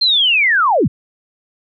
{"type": "linear sweep", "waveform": "sine", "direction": "down", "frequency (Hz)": [4238, 76.9], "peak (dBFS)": -10, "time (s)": [0.01, 0.88], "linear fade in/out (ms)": 10, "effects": []}